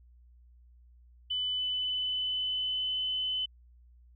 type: tone with pitch glide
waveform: sine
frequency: 3000 to 3026 Hz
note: F#7 to F#7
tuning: +23 to +38 cents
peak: -29 dBFS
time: 1.3-3.46 s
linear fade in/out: 10 ms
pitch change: +15 cents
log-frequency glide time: 1.53-3 s
effects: added 60 Hz sine -55 dBFS peak until 4.15 s